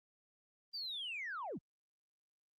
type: linear sweep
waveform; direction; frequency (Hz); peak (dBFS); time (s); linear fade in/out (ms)
sine; down; 4789 to 100; -39; 0.73-1.59; 20
effects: tanh soft clip ceiling -36 dBFS + Opus 32 kbps